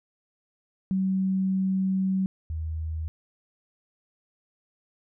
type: tone pair in turn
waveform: sine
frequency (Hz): 190 / 79.52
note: F#3 / D#2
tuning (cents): +46 / +38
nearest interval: octave + minor third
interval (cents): 1508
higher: first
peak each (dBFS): -22 / -28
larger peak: first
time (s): 0.91-2.26 / 2.5-3.08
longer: first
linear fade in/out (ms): 0
effects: none